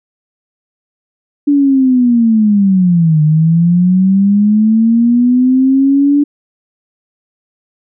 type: linear two-way sweep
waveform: sine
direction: down then up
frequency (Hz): 290.9 to 151 to 290.9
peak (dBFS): -6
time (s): 1.47-6.24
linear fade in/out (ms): 10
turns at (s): 3.22
effects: none